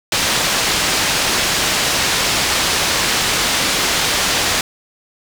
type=low-pass noise; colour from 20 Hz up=white; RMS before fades=-17 dBFS; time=0.12-4.61 s; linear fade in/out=2 ms; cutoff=5600 Hz; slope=12 dB/octave; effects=none